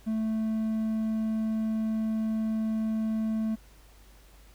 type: tone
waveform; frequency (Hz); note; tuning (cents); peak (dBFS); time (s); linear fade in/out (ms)
triangle; 220; A3; 0; -24; 0.06-3.56; 20
effects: added 50 Hz sine -53 dBFS peak until 4.54 s + pink hiss -59 dBFS RMS until 4.54 s